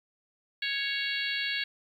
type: harmonic tone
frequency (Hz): 554.4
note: C#5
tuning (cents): 0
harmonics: 3 / 4 / 5 / 6 / 7 / 8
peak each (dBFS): -34 / -35 / -36 / -37 / -37 / -38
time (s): 0.62-1.64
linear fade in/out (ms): 5
effects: 10-bit